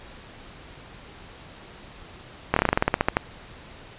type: slowing click train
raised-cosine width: 0.5 ms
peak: -3 dBFS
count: 14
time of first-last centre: 2.54-3.169 s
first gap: 24 ms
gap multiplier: 1.11
effects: pink hiss -45 dBFS RMS until 3.98 s + resampled to 8000 Hz